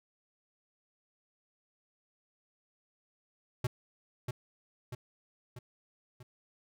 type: tone with echo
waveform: square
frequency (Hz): 123.47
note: B2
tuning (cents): 0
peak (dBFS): -29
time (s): 3.64-3.67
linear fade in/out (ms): 5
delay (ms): 640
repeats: 4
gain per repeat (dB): -5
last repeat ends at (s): 6.23
effects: none